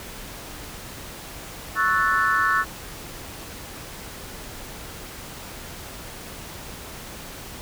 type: chord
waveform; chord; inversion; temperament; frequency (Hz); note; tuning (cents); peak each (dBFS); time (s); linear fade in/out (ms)
sine; F# minor seventh; second; equal; 1108.7 / 1318.5 / 1480 / 1760; C#6 / E6 / F#6 / A6; 0 / 0 / 0 / 0; -23; 1.75-2.65; 50
effects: tanh soft clip ceiling -9 dBFS + pink hiss -38 dBFS RMS until 7.61 s